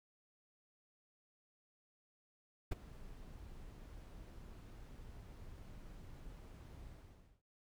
brown noise with ADSR envelope, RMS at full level -34 dBFS, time 2.71-7.42 s, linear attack 12 ms, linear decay 15 ms, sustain -19 dB, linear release 550 ms, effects none

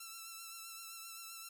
5% pulse tone with vibrato, 1338 Hz, E6, 25 cents sharp, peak -36 dBFS, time 0-1.49 s, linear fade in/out 5 ms, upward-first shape triangle, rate 7.7 Hz, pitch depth 34 cents each way, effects none

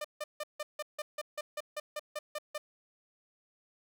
sawtooth tone bursts, 600 Hz, D5, 37 cents sharp, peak -31 dBFS, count 14, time 0.01-2.58 s, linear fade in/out 5 ms, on 35 ms, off 160 ms, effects none

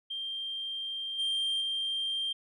sine tone with level steps, 3176 Hz, G7, 22 cents sharp, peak -33 / -25 / -28 dBFS, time 0.1-2.33 s, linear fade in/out 10 ms, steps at 1.18 / 1.6 s, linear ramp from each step 20 ms, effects tanh soft clip ceiling -27 dBFS

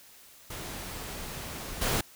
pink noise with level steps, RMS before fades -39 / -28 dBFS, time 0.5-2.01 s, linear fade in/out 5 ms, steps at 1.81 s, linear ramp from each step 10 ms, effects white hiss -54 dBFS RMS until 2.15 s

